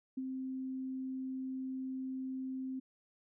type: tone with ADSR envelope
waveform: sine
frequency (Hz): 261.6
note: C4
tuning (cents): 0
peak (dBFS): -34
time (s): 0.17-2.8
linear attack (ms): 8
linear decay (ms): 35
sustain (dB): -3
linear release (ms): 12
effects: none